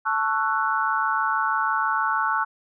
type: chord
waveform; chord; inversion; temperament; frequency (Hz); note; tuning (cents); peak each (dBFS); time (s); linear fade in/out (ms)
sine; F# minor seventh; first; equal with one note detuned; 880 / 1108.7 / 1333.8 / 1480; A5 / C#6 / E6 / F#6; 0 / 0 / +20 / 0; -26; 0.05-2.45; 20
effects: none

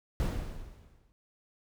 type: noise with exponential decay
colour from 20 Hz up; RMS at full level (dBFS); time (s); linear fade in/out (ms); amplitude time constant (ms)
brown; -27; 0.2-1.12; 0; 200
effects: none

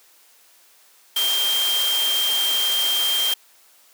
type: tone in noise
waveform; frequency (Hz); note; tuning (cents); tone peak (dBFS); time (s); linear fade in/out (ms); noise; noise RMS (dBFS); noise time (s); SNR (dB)
sine; 3176; G7; +22; -19; 1.16-3.34; 5; white; -26; 1.16-3.34; +4
effects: white hiss -54 dBFS RMS until 3.93 s + high-pass 400 Hz 12 dB/octave

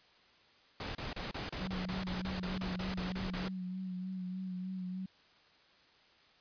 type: noise bursts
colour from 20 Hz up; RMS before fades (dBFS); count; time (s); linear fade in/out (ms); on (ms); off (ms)
pink; -40; 15; 0.8-3.484; 2; 150; 31
type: tone with vibrato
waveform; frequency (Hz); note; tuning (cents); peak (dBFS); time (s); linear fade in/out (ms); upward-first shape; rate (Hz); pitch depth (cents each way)
sine; 185; F#3; 0; -37; 1.61-5.06; 5; sine; 3.3; 31
effects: white hiss -64 dBFS RMS until 6.4 s + resampled to 11025 Hz

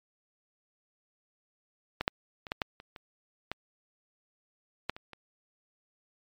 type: clicks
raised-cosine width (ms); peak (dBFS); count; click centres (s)
0.3; -14 / -8 / -26 / -13 / -12 / -30 / -28 / -17 / -13 / -27 / -29; 11; 2.01 / 2.079 / 2.468 / 2.519 / 2.618 / 2.801 / 2.962 / 3.516 / 4.896 / 4.965 / 5.133
effects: MP3 96 kbps

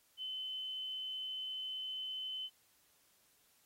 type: tone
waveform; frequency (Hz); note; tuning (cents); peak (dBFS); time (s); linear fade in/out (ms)
sine; 3045; F#7; +49; -39; 0.17-2.5; 50
effects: white hiss -71 dBFS RMS until 3.65 s + AAC 48 kbps

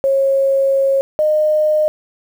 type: tone pair in turn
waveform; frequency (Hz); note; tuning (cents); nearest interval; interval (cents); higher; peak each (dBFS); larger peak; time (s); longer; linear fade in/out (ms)
sine; 544 / 612.2; C#5 / D#5; -33 / -28; major second; 205; second; -11; neither; 0.04-1.01 / 1.19-1.88; first; 0
effects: 7-bit

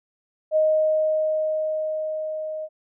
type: tone with level ramp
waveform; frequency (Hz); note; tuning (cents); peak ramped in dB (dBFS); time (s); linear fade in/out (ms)
sine; 623; D#5; +2; -15 to -28; 0.51-2.69; 50
effects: none

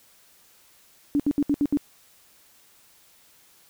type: tone bursts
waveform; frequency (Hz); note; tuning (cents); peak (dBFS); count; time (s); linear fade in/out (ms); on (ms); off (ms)
sine; 288.4; D4; -31; -18; 6; 1.15-1.772; 0; 47; 68
effects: white hiss -57 dBFS RMS until 3.69 s

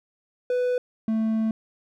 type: tone pair in turn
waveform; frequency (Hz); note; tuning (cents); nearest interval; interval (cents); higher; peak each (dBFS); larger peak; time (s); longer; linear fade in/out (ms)
triangle; 496.6 / 221.2; B4 / A3; +9 / +9; octave + major second; 1400; first; -19; neither; 0.5-0.78 / 1.08-1.51; second; 2
effects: none

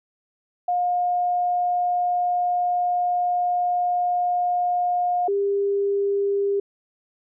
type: tone pair in turn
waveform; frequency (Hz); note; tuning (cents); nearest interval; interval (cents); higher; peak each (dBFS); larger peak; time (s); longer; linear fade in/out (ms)
sine; 713 / 400.2; F5 / G4; +36 / +36; minor seventh; 1000; first; -19 / -19; neither; 0.68-5.28 / 5.28-6.6; first; 5
effects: none

